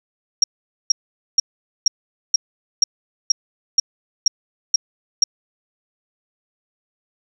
sine tone bursts, 5600 Hz, F8, 4 cents sharp, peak -9 dBFS, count 11, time 0.42-5.24 s, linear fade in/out 5 ms, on 20 ms, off 460 ms, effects 8-bit

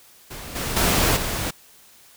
pink noise with level steps, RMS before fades -36 / -27 / -19 / -26 dBFS, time 0.3-1.51 s, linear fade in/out 10 ms, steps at 0.55 / 0.76 / 1.16 s, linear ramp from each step 10 ms, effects white hiss -51 dBFS RMS until 2.16 s

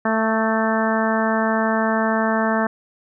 harmonic tone with a mistuned harmonic, 221.8 Hz, A3, 14 cents sharp, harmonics 1 / 2 / 3 / 4 / 5 / 6 / 7 / 8, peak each -21 / -27 / -23 / -26 / -27 / -29 / -28 / -28 dBFS, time 0.05-2.67 s, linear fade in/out 5 ms, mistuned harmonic 6, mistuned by -23 cents, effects none

